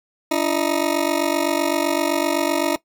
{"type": "ring-modulated tone", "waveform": "20% pulse", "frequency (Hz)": 313.2, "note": "D#4", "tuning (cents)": 11, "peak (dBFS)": -10, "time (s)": [0.31, 2.76], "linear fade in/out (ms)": 0, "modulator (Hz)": 23.9, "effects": ["noise-tail reverb RT60 0.1 s tail -18 dB re dry"]}